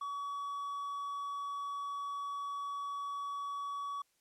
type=tone; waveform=triangle; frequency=1133 Hz; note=C#6; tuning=37 cents sharp; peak=-35 dBFS; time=0.01-4.02 s; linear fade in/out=5 ms; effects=white hiss -75 dBFS RMS until 4.2 s + low-pass 12000 Hz 12 dB/octave